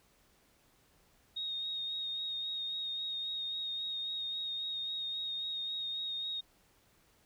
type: tone with vibrato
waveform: sine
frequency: 3729 Hz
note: A#7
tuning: in tune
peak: -35 dBFS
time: 1.36-6.41 s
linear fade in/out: 10 ms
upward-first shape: sine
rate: 3.7 Hz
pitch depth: 21 cents each way
effects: pink hiss -68 dBFS RMS until 7.25 s